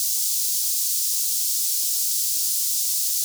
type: high-pass noise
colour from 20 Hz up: pink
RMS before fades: -23 dBFS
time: 0-3.24 s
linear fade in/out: 0 ms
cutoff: 5200 Hz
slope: 24 dB/octave
effects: none